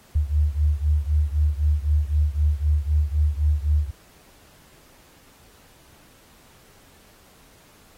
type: beating tone pair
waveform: sine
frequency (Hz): 73.42 / 77.32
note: D2 / D#2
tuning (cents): 0 / -10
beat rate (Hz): 3.9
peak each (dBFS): -20 / -22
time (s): 0.15-3.91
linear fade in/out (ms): 10
effects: pink hiss -54 dBFS RMS until 7.97 s + AAC 48 kbps